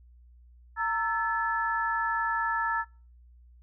sine tone cluster, 919 / 1326 / 1730 Hz, A#5 / E6 / A6, -25 / +10 / -30 cents, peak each -30 dBFS, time 0.76-2.85 s, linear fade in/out 50 ms, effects noise-tail reverb RT60 0.4 s tail -26 dB re dry + added 60 Hz sine -52 dBFS peak until 3.62 s

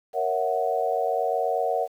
sine chord, F# dominant seventh, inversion first, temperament equal, 466.2 / 554.4 / 659.3 / 740 Hz, A#4 / C#5 / E5 / F#5, 0 / 0 / 0 / 0 cents, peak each -28 / -29 / -28 / -26 dBFS, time 0.13-1.88 s, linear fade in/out 50 ms, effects 9-bit

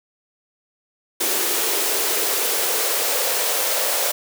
white noise with high-pass filter sweep, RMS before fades -21 dBFS, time 1.2-4.12 s, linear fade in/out 10 ms, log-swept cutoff 360 to 560 Hz, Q 3.5, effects none

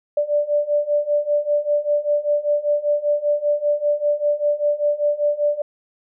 sine beating tone pair, 585 / 590.1 Hz, D5 / D5, -7 / +8 cents, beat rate 5.1 Hz, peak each -21 / -19 dBFS, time 0.17-5.62 s, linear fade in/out 5 ms, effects none

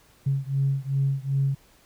sine beating tone pair, 136.1 / 138.7 Hz, C#3 / C#3, -31 / +1 cents, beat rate 2.6 Hz, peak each -24 / -25 dBFS, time 0.26-1.55 s, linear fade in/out 10 ms, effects tanh soft clip ceiling -14 dBFS + pink hiss -58 dBFS RMS until 1.85 s

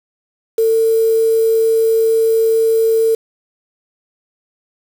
sine tone with quantisation, 448.9 Hz, A4, 35 cents sharp, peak -10 dBFS, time 0.58-3.15 s, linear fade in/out 5 ms, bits 5, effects none

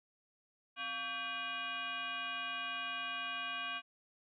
sine tone with frequency modulation, 2009 Hz, B6, 29 cents sharp, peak -37 dBFS, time 0.76-3.82 s, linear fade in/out 50 ms, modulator 436 Hz, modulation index 2.6, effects none

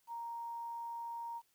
sine tone with quantisation, 933 Hz, A#5, 1 cent sharp, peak -40 dBFS, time 0.07-1.42 s, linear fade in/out 50 ms, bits 11, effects white hiss -75 dBFS RMS until 1.54 s

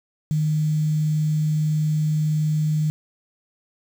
sine tone with quantisation, 153.6 Hz, D#3, 22 cents flat, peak -18 dBFS, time 0.31-2.9 s, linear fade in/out 0 ms, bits 7, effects none

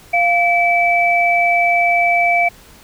sine tone pair together, 696.5 / 2305 Hz, F5 / D7, -5 / -33 cents, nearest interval octave + major sixth, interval 2072 cents, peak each -14 dBFS, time 0.13-2.49 s, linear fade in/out 10 ms, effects pink hiss -44 dBFS RMS until 2.83 s

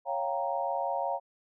sine chord, G half-diminished seventh, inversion second, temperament equal, 554.4 / 698.5 / 784 / 932.3 Hz, Db5 / F5 / G5 / Bb5, 0 / 0 / 0 / 0 cents, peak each -34 / -33 / -35 / -34 dBFS, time 0.05-1.2 s, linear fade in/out 50 ms, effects none

